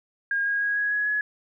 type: tone with pitch steps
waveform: sine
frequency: 1623 / 1636.2 / 1649.5 / 1662.9 / 1676.4 / 1690 Hz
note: G#6 / G#6 / G#6 / G#6 / G#6 / G#6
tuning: -40 / -26 / -12 / +2 / +16 / +30 cents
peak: -22 dBFS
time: 0.31-1.21 s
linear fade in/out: 2 ms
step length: 150 ms
effects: none